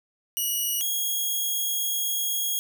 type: tone pair in turn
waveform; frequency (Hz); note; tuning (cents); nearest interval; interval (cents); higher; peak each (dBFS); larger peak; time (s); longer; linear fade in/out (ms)
5% pulse; 2912 / 3292; F#7 / G#7; -28 / -16; major second; 212; second; -16; neither; 0.37-0.81 / 0.81-2.59; second; 0
effects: none